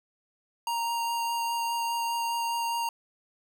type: tone with vibrato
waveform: square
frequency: 932.3 Hz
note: A#5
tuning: in tune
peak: -28 dBFS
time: 0.67-2.89 s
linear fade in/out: 2 ms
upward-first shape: sine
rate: 4.9 Hz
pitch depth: 9 cents each way
effects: none